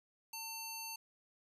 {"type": "tone with band-pass filter", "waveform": "square", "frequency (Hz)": 900, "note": "A5", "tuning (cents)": 39, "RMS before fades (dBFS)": -45, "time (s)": [0.33, 0.96], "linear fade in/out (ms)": 5, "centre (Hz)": 9000, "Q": 0.66, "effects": []}